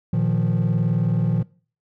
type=chord; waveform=triangle; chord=Bb suspended fourth; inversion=none; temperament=equal; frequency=116.54 / 155.56 / 174.61 Hz; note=Bb2 / Eb3 / F3; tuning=0 / 0 / 0 cents; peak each=-19 dBFS; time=0.13-1.43 s; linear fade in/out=5 ms; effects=noise-tail reverb RT60 0.4 s tail -22 dB re dry + tanh soft clip ceiling -12 dBFS